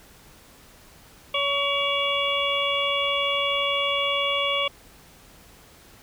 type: harmonic tone with a mistuned harmonic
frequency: 563 Hz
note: C#5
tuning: 27 cents sharp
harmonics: 1 / 2 / 4 / 5 / 6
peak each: -28 / -28 / -28 / -28 / -28 dBFS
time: 1.34-4.68 s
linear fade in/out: 5 ms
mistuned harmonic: 4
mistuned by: +21 cents
effects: pink hiss -51 dBFS RMS until 6.02 s